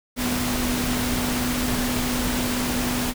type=tone in noise; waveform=sine; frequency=246.9 Hz; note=B3; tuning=in tune; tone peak=-25 dBFS; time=0.16-3.14 s; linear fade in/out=50 ms; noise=pink; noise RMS=-26 dBFS; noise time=0.16-3.14 s; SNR=-2 dB; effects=none